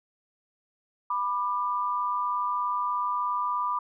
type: tone pair together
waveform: sine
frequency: 987.8 / 1191 Hz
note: B5 / D6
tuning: 0 / +24 cents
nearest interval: minor third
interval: 324 cents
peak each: -28 dBFS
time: 1.1-3.79 s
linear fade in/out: 5 ms
effects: none